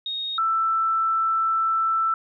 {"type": "tone pair in turn", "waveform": "sine", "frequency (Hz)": [3729, 1327.6], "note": ["A#7", "E6"], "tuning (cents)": [0, 12], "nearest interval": "octave + tritone", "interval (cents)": 1788, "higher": "first", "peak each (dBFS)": [-26, -19], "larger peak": "second", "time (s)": [[0.06, 0.38], [0.38, 2.14]], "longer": "second", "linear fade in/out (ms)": 2, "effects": []}